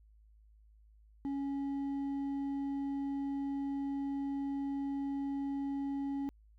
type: tone with hard clipping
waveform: sine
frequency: 277.7 Hz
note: C#4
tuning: 3 cents sharp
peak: -35 dBFS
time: 1.25-6.29 s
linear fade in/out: 0 ms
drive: 4 dB
effects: added 53 Hz sine -59 dBFS peak until 6.58 s